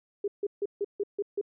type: tone bursts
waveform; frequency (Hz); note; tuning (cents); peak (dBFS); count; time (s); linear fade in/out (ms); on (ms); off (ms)
sine; 405.6; G#4; -41; -26; 7; 0.24-1.413; 5; 39; 150
effects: none